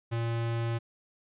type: tone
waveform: square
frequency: 116 Hz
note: A#2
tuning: 8 cents flat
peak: -29 dBFS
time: 0.11-0.79 s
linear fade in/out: 20 ms
effects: resampled to 8000 Hz